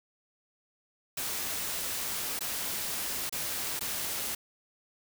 white noise with dropouts, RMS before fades -34 dBFS, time 1.17-4.35 s, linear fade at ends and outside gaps 5 ms, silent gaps 2.392-2.407 / 3.295-3.324 / 3.794-3.808 s, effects none

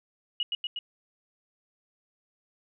sine tone with echo, 2900 Hz, F#7, 35 cents flat, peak -25 dBFS, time 0.4-0.43 s, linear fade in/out 2 ms, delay 120 ms, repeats 3, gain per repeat -2 dB, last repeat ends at 0.79 s, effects none

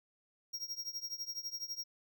square tone with tremolo, 5600 Hz, F8, 4 cents sharp, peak -36 dBFS, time 0.53-1.84 s, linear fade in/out 10 ms, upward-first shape triangle, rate 12 Hz, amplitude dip 95%, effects none

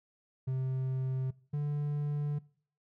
triangle tone pair in turn, 130.81 / 146.59 Hz, C3 / D3, 0 / -3 cents, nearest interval major second, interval 197 cents, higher second, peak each -28 / -28 dBFS, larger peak neither, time 0.47-1.31 / 1.53-2.39 s, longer second, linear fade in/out 10 ms, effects noise-tail reverb RT60 0.5 s tail -22 dB re dry

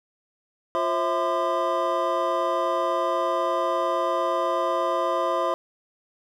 triangle tone cluster, 350.8 / 533 / 655 / 1024 / 1202 Hz, F4 / C5 / E5 / C6 / D6, +8 / +32 / -11 / -38 / +40 cents, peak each -29 / -26 / -25 / -25 / -28 dBFS, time 0.75-5.54 s, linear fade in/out 0 ms, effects none

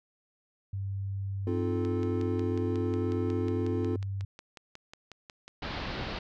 sine tone, 98 Hz, G2, in tune, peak -31 dBFS, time 0.73-4.25 s, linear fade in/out 5 ms
triangle chord, F dominant seventh, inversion second, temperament equal with one note detuned, 261.6 / 311.1 / 349.2 / 435.7 Hz, C4 / Eb4 / F4 / A4, 0 / 0 / 0 / -17 cents, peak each -31 / -37 / -31 / -33 dBFS, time 1.47-3.96 s, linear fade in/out 2 ms
click train, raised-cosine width 0.2 ms, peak -28 dBFS, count 21, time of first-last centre 1.85-5.48 s, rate 5.51 Hz
pink low-pass noise, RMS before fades -36 dBFS, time 5.62-6.19 s, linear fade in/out 5 ms, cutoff 4700 Hz, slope 48 dB/octave
effects none

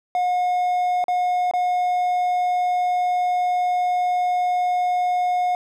triangle tone with dropouts, 721 Hz, F#5, 45 cents flat, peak -16 dBFS, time 0.15-5.55 s, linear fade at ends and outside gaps 1 ms, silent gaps 1.041-1.082 / 1.512-1.536 s, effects none

